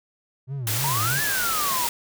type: tone with vibrato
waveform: triangle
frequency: 123.1 Hz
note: B2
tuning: 5 cents flat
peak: -25 dBFS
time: 0.47-1.22 s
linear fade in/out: 50 ms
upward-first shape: sine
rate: 3.2 Hz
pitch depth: 230 cents each way
type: noise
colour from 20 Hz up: white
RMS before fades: -26 dBFS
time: 0.67-1.89 s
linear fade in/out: 2 ms
type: exponential two-way sweep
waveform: sine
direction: up then down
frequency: 900 to 1763 to 929 Hz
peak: -25 dBFS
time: 0.84-1.87 s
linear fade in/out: 0 ms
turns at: 1.22 s
effects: none